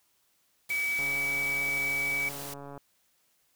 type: noise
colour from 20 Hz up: white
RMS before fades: -41 dBFS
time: 0.69-2.54 s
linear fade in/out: 5 ms
type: tone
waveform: sine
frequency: 2284 Hz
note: D7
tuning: 49 cents flat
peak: -27 dBFS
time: 0.7-2.29 s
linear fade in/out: 5 ms
type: click train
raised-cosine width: 1 ms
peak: -30 dBFS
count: 253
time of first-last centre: 0.99-2.777 s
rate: 141 Hz
effects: white hiss -70 dBFS RMS until 3.55 s